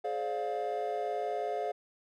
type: chord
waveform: triangle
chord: D half-diminished seventh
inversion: second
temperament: just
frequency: 422.9 / 528.6 / 587.3 / 704.8 Hz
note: Ab4 / C5 / D5 / F5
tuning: +31 / +18 / 0 / +16 cents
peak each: -34 / -37 / -37 / -32 dBFS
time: 0.04-1.72 s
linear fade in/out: 10 ms
effects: tanh soft clip ceiling -21 dBFS